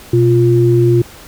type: tone pair together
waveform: sine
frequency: 123.5 / 349.1 Hz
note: B2 / F4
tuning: 0 / -1 cents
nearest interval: octave + tritone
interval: 1799 cents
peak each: -10 dBFS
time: 0.13-1.02 s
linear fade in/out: 5 ms
effects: pink hiss -37 dBFS RMS until 1.27 s